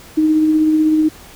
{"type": "tone with tremolo", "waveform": "sine", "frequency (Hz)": 311.1, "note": "D#4", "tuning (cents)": 0, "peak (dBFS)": -9, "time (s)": [0.17, 1.09], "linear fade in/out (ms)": 10, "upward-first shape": "sine", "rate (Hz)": 16, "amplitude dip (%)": 25, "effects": ["pink hiss -40 dBFS RMS until 1.35 s"]}